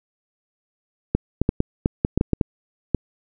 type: clicks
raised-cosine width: 3 ms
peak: -4 dBFS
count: 11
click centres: 1.15 / 1.416 / 1.491 / 1.604 / 1.859 / 2.049 / 2.176 / 2.211 / 2.333 / 2.412 / 2.947 s
effects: none